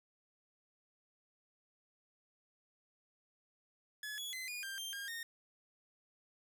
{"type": "tone with pitch steps", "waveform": "sawtooth", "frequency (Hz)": [1704, 3377, 2046, 2444, 1586, 3165, 1614, 1843], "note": ["G#6", "G#7", "C7", "D#7", "G6", "G7", "G#6", "A#6"], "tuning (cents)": [44, 28, -39, -32, 20, 16, -50, -20], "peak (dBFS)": -38, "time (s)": [4.03, 5.23], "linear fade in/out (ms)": 2, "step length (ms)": 150, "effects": []}